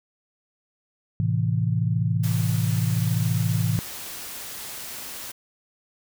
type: chord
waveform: sine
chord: A minor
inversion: none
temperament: equal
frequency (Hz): 110 / 130.81 / 164.81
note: A2 / C3 / E3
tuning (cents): 0 / 0 / 0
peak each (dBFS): -23 / -26 / -25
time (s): 1.2-3.79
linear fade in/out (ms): 0
type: noise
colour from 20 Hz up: white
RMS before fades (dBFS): -36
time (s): 2.23-5.32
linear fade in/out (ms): 10
effects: none